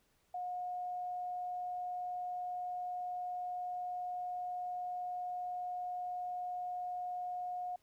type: tone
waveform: sine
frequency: 721 Hz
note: F#5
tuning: 45 cents flat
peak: -37 dBFS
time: 0.34-7.76 s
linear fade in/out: 5 ms
effects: pink hiss -74 dBFS RMS until 7.82 s